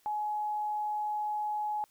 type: tone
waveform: sine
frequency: 843 Hz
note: G#5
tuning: 26 cents sharp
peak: -30 dBFS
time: 0.06-1.84 s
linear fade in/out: 0 ms
effects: white hiss -67 dBFS RMS until 1.9 s